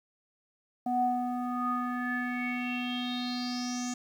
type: tone with low-pass filter sweep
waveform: square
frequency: 246.9 Hz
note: B3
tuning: in tune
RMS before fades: -32 dBFS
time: 0.86-3.94 s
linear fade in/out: 5 ms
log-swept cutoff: 660 to 6800 Hz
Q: 8.1
effects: 10-bit